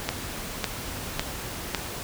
click train, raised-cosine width 0.2 ms, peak -7 dBFS, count 4, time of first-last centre 0.09-1.747 s, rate 1.81 Hz, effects pink hiss -35 dBFS RMS until 2.03 s

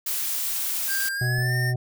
blue noise, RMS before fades -27 dBFS, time 0.06-1.09 s, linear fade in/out 5 ms
square tone with pitch glide, 1589 to 1814.8 Hz, G6 to A#6, +23 to -47 cents, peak -27 dBFS, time 0.87-1.74 s, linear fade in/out 50 ms, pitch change +230 cents, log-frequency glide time 1.12-1.54 s
harmonic tone, 124.7 Hz, B2, 17 cents sharp, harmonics 1 / 3 / 5 / 6, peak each -22 / -37 / -40 / -41 dBFS, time 1.21-1.76 s, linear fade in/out 5 ms
click, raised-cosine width 5 ms, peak -26 dBFS, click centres 1.385 s
effects none

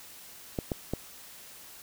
clicks, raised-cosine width 2 ms, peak -16 dBFS, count 3, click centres 0.588 / 0.718 / 0.936 s, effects white hiss -49 dBFS RMS until 1.82 s

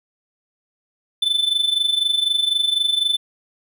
triangle tone with amplitude modulation, 3520 Hz, A7, in tune, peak -12 dBFS, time 1.22-3.17 s, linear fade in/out 5 ms, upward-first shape sine, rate 24 Hz, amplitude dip 75%, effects none

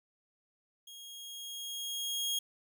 sawtooth tone with level ramp, 3270 Hz, G#7, 28 cents flat, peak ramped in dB -45 to -27 dBFS, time 0.87-2.39 s, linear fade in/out 5 ms, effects none

